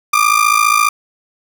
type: ring-modulated tone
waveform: 30% pulse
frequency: 1196 Hz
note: D6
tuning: 31 cents sharp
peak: -4 dBFS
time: 0.13-0.89 s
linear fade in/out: 5 ms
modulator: 27.4 Hz
effects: none